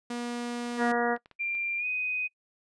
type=tone; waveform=sawtooth; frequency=240 Hz; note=B3; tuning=49 cents flat; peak=-28 dBFS; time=0.1-0.92 s; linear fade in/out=5 ms
type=clicks; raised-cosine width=0.3 ms; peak=-34 dBFS; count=7; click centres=0.663 / 0.72 / 0.807 / 1.164 / 1.259 / 1.313 / 1.551 s
type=harmonic tone; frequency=238.4 Hz; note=A#3; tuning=39 cents sharp; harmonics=1 / 2 / 3 / 4 / 5 / 6 / 7 / 8; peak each=-32 / -29 / -30 / -35 / -37 / -34 / -35 / -36 dBFS; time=0.77-1.18 s; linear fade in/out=50 ms
type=tone with pitch glide; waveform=sine; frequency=2379 to 2500 Hz; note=D7 to D#7; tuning=+22 to +8 cents; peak=-28 dBFS; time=1.39-2.28 s; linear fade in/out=20 ms; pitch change=+86 cents; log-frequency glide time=1.78-1.86 s
effects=noise-tail reverb RT60 0.1 s tail -22 dB re dry + resampled to 22050 Hz